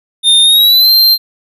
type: tone with pitch glide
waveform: square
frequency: 3639 to 4156 Hz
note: A#7 to C8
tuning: -42 to -12 cents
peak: -5 dBFS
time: 0.23-1.18 s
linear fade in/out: 50 ms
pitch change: +230 cents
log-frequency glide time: 0.42-0.91 s
effects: none